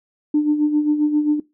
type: tone with tremolo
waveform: sine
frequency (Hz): 298.9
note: D4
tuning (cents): +31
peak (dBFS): -11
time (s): 0.34-1.4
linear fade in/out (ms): 5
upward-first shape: sine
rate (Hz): 7.5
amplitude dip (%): 60
effects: noise-tail reverb RT60 0.2 s tail -20 dB re dry + tanh soft clip ceiling -8 dBFS